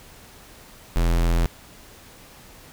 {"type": "tone", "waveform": "square", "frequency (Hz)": 42.31, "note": "E1", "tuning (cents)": 46, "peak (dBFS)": -18, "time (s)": [0.96, 1.46], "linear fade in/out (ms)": 0, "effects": ["pink hiss -47 dBFS RMS until 2.72 s"]}